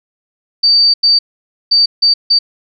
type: tone bursts at uneven times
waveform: sine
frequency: 4616 Hz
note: D8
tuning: 31 cents flat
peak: -6 dBFS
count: 5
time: 0.63-0.94 / 1.03-1.19 / 1.71-1.86 / 2.02-2.14 / 2.3-2.39 s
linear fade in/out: 10 ms
effects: none